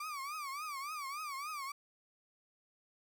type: tone with vibrato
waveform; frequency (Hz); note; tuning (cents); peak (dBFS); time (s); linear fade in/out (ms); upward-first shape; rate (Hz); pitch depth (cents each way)
35% pulse; 1163; D6; -17; -38; 0-1.72; 5; triangle; 3.5; 170
effects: none